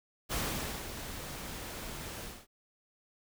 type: noise with ADSR envelope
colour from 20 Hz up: pink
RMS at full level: -33 dBFS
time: 0.29-2.47 s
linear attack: 37 ms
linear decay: 520 ms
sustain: -9 dB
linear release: 240 ms
effects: none